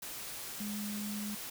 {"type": "tone in noise", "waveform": "sine", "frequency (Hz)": 207.7, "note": "G#3", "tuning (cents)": 0, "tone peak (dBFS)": -37, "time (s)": [0.6, 1.35], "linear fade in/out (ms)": 5, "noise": "white", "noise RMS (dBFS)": -43, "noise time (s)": [0.02, 1.5], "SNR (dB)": 3, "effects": []}